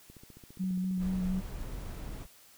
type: click train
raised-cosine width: 3 ms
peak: -38 dBFS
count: 19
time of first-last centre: 0.1-1.316 s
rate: 14.8 Hz
type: tone with vibrato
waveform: sine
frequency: 185 Hz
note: F#3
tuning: in tune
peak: -29 dBFS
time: 0.59-1.41 s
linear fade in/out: 20 ms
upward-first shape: square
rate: 4.2 Hz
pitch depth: 17 cents each way
type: noise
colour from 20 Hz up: brown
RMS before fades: -39 dBFS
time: 0.98-2.27 s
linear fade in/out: 50 ms
effects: white hiss -58 dBFS RMS until 2.57 s